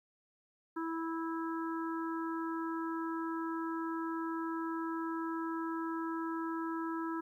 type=harmonic tone; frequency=327.8 Hz; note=E4; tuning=10 cents flat; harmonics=1 / 3 / 4 / 5; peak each=-36 / -42 / -43 / -48 dBFS; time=0.76-7.21 s; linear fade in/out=10 ms; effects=12-bit